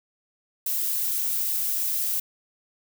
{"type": "noise", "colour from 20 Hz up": "violet", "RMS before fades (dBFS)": -26, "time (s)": [0.66, 2.2], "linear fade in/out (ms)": 5, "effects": []}